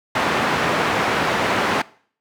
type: band-pass noise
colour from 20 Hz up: white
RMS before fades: -20 dBFS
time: 0.15-1.82 s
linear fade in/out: 5 ms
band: 120 to 1600 Hz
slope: 12 dB/octave
effects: noise-tail reverb RT60 0.5 s tail -21 dB re dry